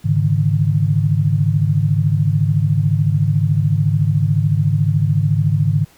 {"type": "chord", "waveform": "sine", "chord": "Ab suspended fourth", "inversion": "none", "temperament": "equal with one note detuned", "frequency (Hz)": [103.83, 141.75, 155.56], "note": ["Ab2", "Db3", "Eb3"], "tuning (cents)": [0, 39, 0], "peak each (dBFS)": -17, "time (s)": [0.04, 5.85], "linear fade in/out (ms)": 20, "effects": ["pink hiss -50 dBFS RMS until 5.97 s"]}